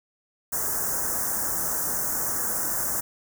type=band-stop noise; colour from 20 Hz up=white; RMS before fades=-27 dBFS; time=0.52-3.01 s; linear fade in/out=10 ms; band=1700 to 5900 Hz; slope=48 dB/octave; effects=none